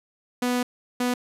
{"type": "tone bursts at uneven times", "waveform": "sawtooth", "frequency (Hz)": 246.9, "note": "B3", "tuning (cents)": 0, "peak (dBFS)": -18, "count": 2, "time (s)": [[0.42, 0.63], [1, 1.14]], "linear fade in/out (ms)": 5, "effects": ["resampled to 32000 Hz"]}